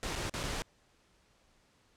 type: noise with dropouts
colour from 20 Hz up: pink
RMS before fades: -36 dBFS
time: 0.03-0.62 s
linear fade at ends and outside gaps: 0 ms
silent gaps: 0.154-0.159 / 0.296-0.339 / 0.432-0.436 s
effects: pink hiss -68 dBFS RMS until 1.96 s + low-pass 8000 Hz 12 dB/octave